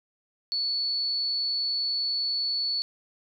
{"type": "tone", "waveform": "sine", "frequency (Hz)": 4435, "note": "C#8", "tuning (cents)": 0, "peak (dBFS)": -25, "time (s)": [0.52, 2.82], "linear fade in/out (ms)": 0, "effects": []}